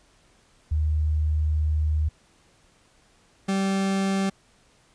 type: tone pair in turn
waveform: sine / 40% pulse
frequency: 76.8 / 194.2 Hz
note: D#2 / G3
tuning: -22 / -16 cents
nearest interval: octave + major third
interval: 1606 cents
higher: second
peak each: -20 / -21 dBFS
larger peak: first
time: 0.71-2.09 / 3.48-4.3 s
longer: first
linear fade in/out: 10 ms
effects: pink hiss -60 dBFS RMS until 4.94 s + resampled to 22050 Hz